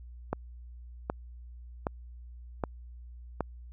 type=click train; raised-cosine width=1 ms; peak=-15 dBFS; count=5; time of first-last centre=0.33-3.407 s; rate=1.3 Hz; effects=added 60 Hz sine -44 dBFS peak until 3.72 s